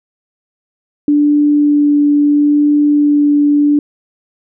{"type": "tone with vibrato", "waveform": "sine", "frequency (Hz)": 292.6, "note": "D4", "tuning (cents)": -6, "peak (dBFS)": -7, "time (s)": [1.08, 3.79], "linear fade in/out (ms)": 2, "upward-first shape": "sine", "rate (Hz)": 0.75, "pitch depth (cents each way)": 8, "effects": []}